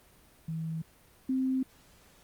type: tone pair in turn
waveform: sine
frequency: 161.3 / 261.3 Hz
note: E3 / C4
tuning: -37 / -2 cents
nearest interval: minor sixth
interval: 835 cents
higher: second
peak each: -32 / -26 dBFS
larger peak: second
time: 0.48-0.82 / 1.29-1.63 s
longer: neither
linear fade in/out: 5 ms
effects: pink hiss -60 dBFS RMS until 2.23 s + Opus 32 kbps